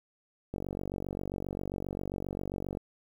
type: click train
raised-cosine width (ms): 2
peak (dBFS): -22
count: 107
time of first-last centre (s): 0.54-2.772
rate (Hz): 47.5
effects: 9-bit